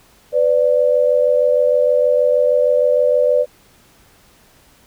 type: tone pair together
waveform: sine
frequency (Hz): 500.9 / 587.3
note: B4 / D5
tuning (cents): +24 / 0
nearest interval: minor third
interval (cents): 276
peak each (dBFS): -14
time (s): 0.32-3.46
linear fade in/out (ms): 50
effects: pink hiss -51 dBFS RMS until 4.86 s